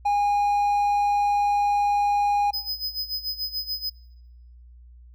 triangle tone, 818 Hz, G#5, 26 cents flat, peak -17 dBFS, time 0.05-2.51 s, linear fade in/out 10 ms
square tone with tremolo, 5030 Hz, D#8, 18 cents sharp, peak -25 dBFS, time 2.53-3.9 s, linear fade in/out 10 ms, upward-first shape sine, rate 6.9 Hz, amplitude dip 80%
effects noise-tail reverb RT60 1.0 s tail -26 dB re dry + added 60 Hz sine -45 dBFS peak until 5.14 s

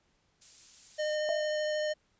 violet noise, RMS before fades -45 dBFS, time 0.41-1.16 s, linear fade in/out 10 ms
square tone with vibrato, 609 Hz, D#5, 37 cents flat, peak -30 dBFS, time 0.98-1.94 s, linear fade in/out 20 ms, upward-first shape sine, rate 13 Hz, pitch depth 8 cents each way
sine tone with exponential decay, 658 Hz, E5, 3 cents flat, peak -27 dBFS, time 1.29-1.62 s, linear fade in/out 1 ms, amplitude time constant 70 ms
effects pink hiss -72 dBFS RMS until 2.19 s + resampled to 16000 Hz

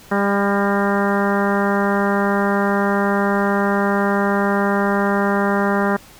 harmonic tone with a mistuned harmonic, 200 Hz, G3, 35 cents sharp, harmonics 1 / 2 / 3 / 4 / 5 / 6 / 7 / 8 / 9, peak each -19 / -22 / -24 / -25 / -26 / -27 / -27 / -28 / -29 dBFS, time 0.11-5.97 s, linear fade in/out 10 ms, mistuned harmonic 9, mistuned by +45 cents, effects pink hiss -44 dBFS RMS until 6.19 s

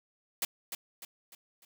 white noise with echo, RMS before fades -31 dBFS, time 0.42-0.45 s, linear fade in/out 2 ms, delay 300 ms, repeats 4, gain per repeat -7 dB, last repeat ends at 1.65 s, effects none

